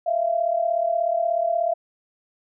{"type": "tone pair together", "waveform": "sine", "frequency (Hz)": [648, 684.6], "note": ["E5", "F5"], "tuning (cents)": [-30, -35], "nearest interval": "minor second", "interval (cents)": 95, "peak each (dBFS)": [-24, -21], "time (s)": [0.06, 1.74], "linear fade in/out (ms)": 10, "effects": []}